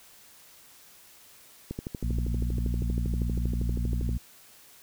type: click train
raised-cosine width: 3 ms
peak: -20 dBFS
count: 31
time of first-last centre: 1.71-4.091 s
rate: 12.6 Hz
type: harmonic tone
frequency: 59 Hz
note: A#1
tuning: 22 cents sharp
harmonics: 1 / 2 / 3 / 4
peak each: -27 / -33 / -37 / -39 dBFS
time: 2.03-4.18 s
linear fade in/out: 5 ms
effects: white hiss -54 dBFS RMS until 4.82 s